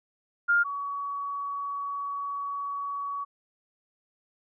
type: tone pair in turn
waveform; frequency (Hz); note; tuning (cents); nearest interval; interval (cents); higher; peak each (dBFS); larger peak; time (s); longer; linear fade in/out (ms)
sine; 1406 / 1129.2; F6 / C#6; +11 / +32; major third; 379; first; -19 / -30; first; 0.48-0.64 / 0.64-3.25; second; 20
effects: none

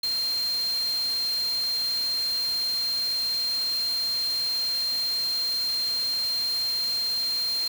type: tone in noise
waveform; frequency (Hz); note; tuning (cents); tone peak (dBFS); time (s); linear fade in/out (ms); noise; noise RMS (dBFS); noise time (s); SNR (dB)
sine; 4186; C8; 0; -24; 0.03-7.68; 5; white; -38; 0.03-7.68; +11
effects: none

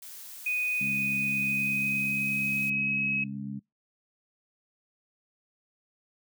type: noise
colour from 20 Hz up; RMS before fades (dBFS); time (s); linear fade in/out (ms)
blue; -44; 0.02-2.7; 5
type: tone with pitch glide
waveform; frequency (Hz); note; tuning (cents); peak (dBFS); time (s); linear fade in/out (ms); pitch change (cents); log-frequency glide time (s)
sine; 2489 to 2557; D#7 to D#7; 0 to +47; -26; 0.46-3.24; 5; +47; 1.28-3.02
type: harmonic tone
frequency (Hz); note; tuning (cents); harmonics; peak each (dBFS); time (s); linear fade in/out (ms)
68.5; C#2; -20; 2 / 3 / 4; -39 / -35 / -43; 0.8-3.6; 20
effects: noise-tail reverb RT60 0.2 s tail -25 dB re dry

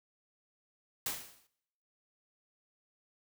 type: noise with exponential decay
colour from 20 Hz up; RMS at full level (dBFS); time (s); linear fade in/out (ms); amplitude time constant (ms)
white; -33; 1.06-1.47; 2; 88
effects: noise-tail reverb RT60 0.8 s tail -22 dB re dry

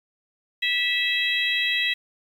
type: harmonic tone with a mistuned harmonic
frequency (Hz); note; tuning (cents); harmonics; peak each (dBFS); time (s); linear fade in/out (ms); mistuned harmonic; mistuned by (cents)
654; E5; -14; 3 / 4 / 5 / 6; -25 / -26 / -27 / -28; 0.62-1.94; 10; 6; -24
effects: 8-bit

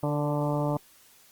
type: harmonic tone with a mistuned harmonic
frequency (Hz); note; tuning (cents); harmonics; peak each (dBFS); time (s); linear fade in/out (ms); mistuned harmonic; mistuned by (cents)
146.83; D3; 0; 1 / 2 / 3 / 4 / 5 / 6 / 7 / 8; -28 / -31 / -36 / -31 / -39 / -35 / -40 / -42; 0.03-0.77; 2; 3; +24
effects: white hiss -57 dBFS RMS until 1.31 s + Opus 32 kbps

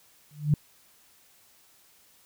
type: tone with exponential growth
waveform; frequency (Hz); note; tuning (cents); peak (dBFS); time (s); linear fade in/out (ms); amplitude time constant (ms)
sine; 148.8; D3; +23; -15; 0.31-0.54; 2; 50
effects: white hiss -60 dBFS RMS until 2.25 s

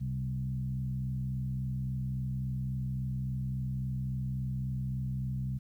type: tone with frequency modulation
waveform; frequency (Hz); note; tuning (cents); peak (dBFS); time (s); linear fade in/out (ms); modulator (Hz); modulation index
sine; 130.3; C3; -7; -31; 0-5.59; 20; 63.6; 0.76
effects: 11-bit

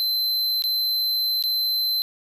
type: tone with dropouts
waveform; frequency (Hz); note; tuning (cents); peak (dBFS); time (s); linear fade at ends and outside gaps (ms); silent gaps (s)
square; 4077; C8; -46; -21; 0-2.02; 0; 0.622-0.639 / 1.425-1.438
effects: none

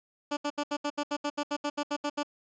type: tone bursts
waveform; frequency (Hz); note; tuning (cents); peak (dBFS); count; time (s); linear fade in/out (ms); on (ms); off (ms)
15% pulse; 291.8; D4; -11; -22; 15; 0.31-2.232; 10; 60; 73
effects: resampled to 16000 Hz + 10-bit

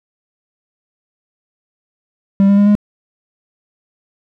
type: tone with pitch steps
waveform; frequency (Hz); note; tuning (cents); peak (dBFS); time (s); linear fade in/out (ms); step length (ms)
triangle; 196.8 / 200.1 / 203.5 / 206.9; G3 / G3 / G#3 / G#3; +7 / +36 / -35 / -6; -5; 2.4-2.752; 0; 88
effects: none

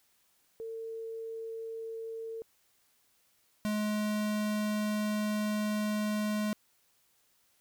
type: tone pair in turn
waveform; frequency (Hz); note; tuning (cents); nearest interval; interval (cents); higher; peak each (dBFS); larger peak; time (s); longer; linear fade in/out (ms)
sine / square; 451.1 / 211.2; A4 / G#3; +43 / +29; octave + minor second; 1314; first; -37 / -30; second; 0.6-2.42 / 3.65-6.53; second; 0
effects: white hiss -70 dBFS RMS until 7.6 s

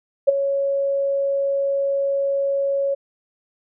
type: tone with ADSR envelope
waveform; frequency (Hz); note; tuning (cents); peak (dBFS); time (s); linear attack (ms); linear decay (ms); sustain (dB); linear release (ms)
sine; 554.4; C#5; 0; -7; 0.27-2.95; 18; 15; -11; 15
effects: none

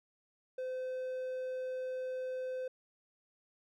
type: tone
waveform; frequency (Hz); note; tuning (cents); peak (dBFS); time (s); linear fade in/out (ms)
triangle; 513; C5; -34; -34; 0.58-2.68; 5
effects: none

